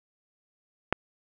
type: click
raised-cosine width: 0.5 ms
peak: -7 dBFS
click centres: 0.926 s
effects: none